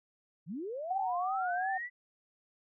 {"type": "linear sweep", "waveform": "sine", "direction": "up", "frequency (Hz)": [136.6, 2000], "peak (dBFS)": -36, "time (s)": [0.46, 1.9], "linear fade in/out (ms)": 50}
{"type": "tone with vibrato", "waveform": "sine", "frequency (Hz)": 740, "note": "F#5", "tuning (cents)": 0, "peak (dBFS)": -31, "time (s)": [0.9, 1.78], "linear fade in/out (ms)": 10, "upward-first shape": "triangle", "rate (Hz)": 2.8, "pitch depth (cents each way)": 96}
{"effects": []}